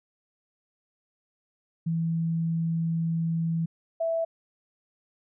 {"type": "tone pair in turn", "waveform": "sine", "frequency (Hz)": [164.81, 659.2], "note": ["E3", "E5"], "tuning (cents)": [0, 0], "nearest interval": "2 octaves", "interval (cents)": 2400, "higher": "second", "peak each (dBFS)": -24, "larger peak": "neither", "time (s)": [[1.86, 3.66], [4, 4.25]], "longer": "first", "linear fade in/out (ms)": 10, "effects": []}